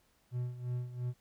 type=tone with tremolo; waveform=triangle; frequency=123.5 Hz; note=B2; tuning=in tune; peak=-30 dBFS; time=0.31-1.14 s; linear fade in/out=50 ms; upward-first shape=sine; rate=2.9 Hz; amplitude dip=75%; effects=pink hiss -71 dBFS RMS until 1.2 s